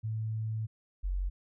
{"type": "tone pair in turn", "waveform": "sine", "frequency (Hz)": [110, 46.1], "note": ["A2", "F#1"], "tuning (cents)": [0, -6], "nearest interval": "octave + minor third", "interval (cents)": 1506, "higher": "first", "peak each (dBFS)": [-31, -29], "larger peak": "second", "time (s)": [[0.03, 0.67], [1.03, 1.3]], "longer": "first", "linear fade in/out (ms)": 20, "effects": []}